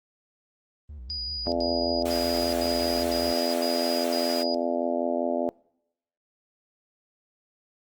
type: tone with vibrato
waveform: triangle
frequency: 67.2 Hz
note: C2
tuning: 47 cents sharp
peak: -36 dBFS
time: 0.89-3.32 s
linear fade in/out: 5 ms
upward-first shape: square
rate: 5.2 Hz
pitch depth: 170 cents each way
type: tone bursts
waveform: sine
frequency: 4913 Hz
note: D#8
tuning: 23 cents flat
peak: -30 dBFS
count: 7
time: 1.1-4.544 s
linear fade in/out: 0 ms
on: 420 ms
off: 84 ms
type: harmonic tone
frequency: 85.1 Hz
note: F2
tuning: 44 cents flat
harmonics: 3 / 4 / 5 / 6 / 7 / 8 / 9 / 10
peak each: -30 / -33 / -34 / -38 / -28 / -32 / -42 / -42 dBFS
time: 1.47-5.49 s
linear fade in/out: 0 ms
type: high-pass noise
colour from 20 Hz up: pink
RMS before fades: -38 dBFS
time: 2.05-4.43 s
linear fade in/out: 10 ms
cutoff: 1100 Hz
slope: 24 dB/octave
effects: noise-tail reverb RT60 0.8 s tail -25 dB re dry + Opus 24 kbps